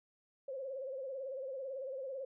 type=tone with vibrato; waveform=sine; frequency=533 Hz; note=C5; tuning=32 cents sharp; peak=-39 dBFS; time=0.48-2.25 s; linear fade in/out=5 ms; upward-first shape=sine; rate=18 Hz; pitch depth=81 cents each way; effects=none